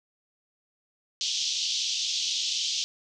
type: band-pass noise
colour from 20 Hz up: pink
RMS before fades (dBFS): -29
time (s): 1.21-2.84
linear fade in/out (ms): 0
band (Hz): 3000 to 6400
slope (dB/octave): 48
effects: none